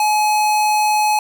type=tone; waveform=square; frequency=848 Hz; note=G#5; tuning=36 cents sharp; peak=-14 dBFS; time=0-1.19 s; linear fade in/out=2 ms; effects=none